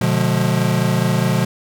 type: chord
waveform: square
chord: B diminished seventh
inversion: none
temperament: just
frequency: 123.47 / 148.16 / 177.8 / 213.4 Hz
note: B2 / D3 / F3 / Ab3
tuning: 0 / +16 / +31 / +47 cents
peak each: -20 / -22 / -20 / -24 dBFS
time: 0.01-1.45 s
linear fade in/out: 5 ms
effects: none